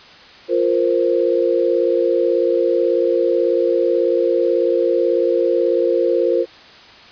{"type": "chord", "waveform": "sine", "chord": "F suspended fourth", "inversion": "none", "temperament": "just", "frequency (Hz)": [349.2, 465.6, 523.8], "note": ["F4", "Bb4", "C5"], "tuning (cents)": [0, -2, 2], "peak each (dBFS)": -18, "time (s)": [0.48, 6.46], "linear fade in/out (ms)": 50, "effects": ["white hiss -42 dBFS RMS until 7.11 s", "resampled to 11025 Hz"]}